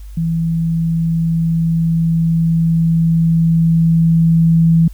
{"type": "tone with level ramp", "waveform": "sine", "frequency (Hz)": 164.81, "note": "E3", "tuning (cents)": 0, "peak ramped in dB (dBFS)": [-14, -7], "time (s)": [0.17, 4.88], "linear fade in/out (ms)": 5, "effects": ["added 50 Hz sine -29 dBFS peak until 4.93 s", "white hiss -51 dBFS RMS until 4.93 s"]}